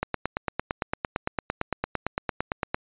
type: click train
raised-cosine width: 0.5 ms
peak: -10 dBFS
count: 25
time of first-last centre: 0.03-2.745 s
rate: 8.84 Hz
effects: resampled to 8000 Hz